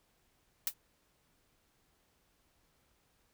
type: noise with exponential decay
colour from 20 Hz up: blue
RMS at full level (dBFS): -28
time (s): 0.67-0.74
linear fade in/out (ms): 2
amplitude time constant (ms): 15
effects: pink hiss -73 dBFS RMS until 3.33 s

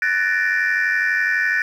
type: tone cluster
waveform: sine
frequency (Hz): 1493 / 1744 / 1836 / 2354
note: F#6 / A6 / A#6 / D7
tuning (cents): +15 / -16 / -27 / +3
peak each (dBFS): -20 / -20 / -20 / -26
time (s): 0.02-1.62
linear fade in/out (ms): 2
effects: tanh soft clip ceiling -11 dBFS + 8-bit

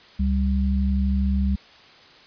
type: tone pair together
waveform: sine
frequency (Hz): 69.3 / 196.38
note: C#2 / G3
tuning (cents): 0 / +3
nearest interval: octave + tritone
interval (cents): 1803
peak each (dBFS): -20 / -23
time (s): 0.19-1.56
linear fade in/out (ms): 10
effects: white hiss -49 dBFS RMS until 2.26 s + resampled to 11025 Hz

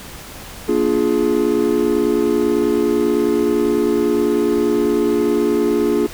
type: chord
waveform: triangle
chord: Bb dominant seventh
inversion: none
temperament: just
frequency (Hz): 233.1 / 291.4 / 349.6 / 419.5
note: Bb3 / D4 / F4 / Ab4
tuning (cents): 0 / -13 / +2 / +17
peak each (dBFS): -20 / -18 / -17 / -16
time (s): 0.68-6.07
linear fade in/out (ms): 10
effects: pink hiss -35 dBFS RMS until 6.13 s

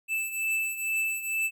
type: beating tone pair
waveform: square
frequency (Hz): 2637 / 2639.2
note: E7 / E7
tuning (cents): 0 / +1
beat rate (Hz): 2.2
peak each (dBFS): -29 / -34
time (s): 0.08-1.51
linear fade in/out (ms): 50
effects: none

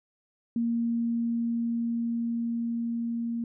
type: tone with level ramp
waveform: sine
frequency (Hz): 233.1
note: A#3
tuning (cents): 0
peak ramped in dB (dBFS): -24 to -28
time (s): 0.56-3.44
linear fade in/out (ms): 2
effects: none

